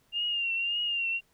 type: tone with vibrato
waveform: sine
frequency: 2794 Hz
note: F7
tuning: in tune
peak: -27 dBFS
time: 0.12-1.21 s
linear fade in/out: 50 ms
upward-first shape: triangle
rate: 1.8 Hz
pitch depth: 64 cents each way
effects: pink hiss -68 dBFS RMS until 1.33 s